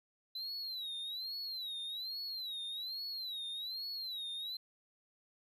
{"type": "tone with vibrato", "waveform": "triangle", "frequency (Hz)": 3996, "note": "B7", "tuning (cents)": 20, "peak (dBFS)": -38, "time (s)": [0.35, 4.57], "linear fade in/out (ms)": 5, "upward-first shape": "sine", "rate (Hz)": 1.2, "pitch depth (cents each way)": 160, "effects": []}